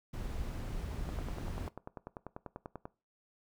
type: noise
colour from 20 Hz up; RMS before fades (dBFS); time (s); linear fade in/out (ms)
brown; -39; 0.13-1.69; 10
type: click train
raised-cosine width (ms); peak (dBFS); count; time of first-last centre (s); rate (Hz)
1; -28; 19; 1.09-2.855; 10.2
effects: noise-tail reverb RT60 0.3 s tail -20 dB re dry